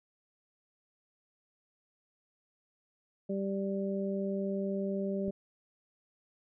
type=harmonic tone; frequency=196 Hz; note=G3; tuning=in tune; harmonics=1 / 2 / 3; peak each=-33 / -36 / -38 dBFS; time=3.29-5.31 s; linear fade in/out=10 ms
type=click; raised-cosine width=3 ms; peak=-31 dBFS; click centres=5.281 s
effects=none